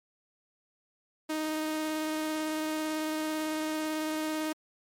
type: tone with vibrato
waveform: sawtooth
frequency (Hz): 311.1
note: D#4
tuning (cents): 0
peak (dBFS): -26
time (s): 1.29-4.53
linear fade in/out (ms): 10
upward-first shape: triangle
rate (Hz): 18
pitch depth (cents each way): 13
effects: MP3 64 kbps